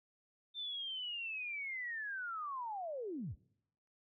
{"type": "linear sweep", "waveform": "sine", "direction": "down", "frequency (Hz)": [3595, 45.98], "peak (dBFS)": -39, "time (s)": [0.54, 3.36], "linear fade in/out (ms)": 50, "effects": ["noise-tail reverb RT60 0.8 s tail -24 dB re dry"]}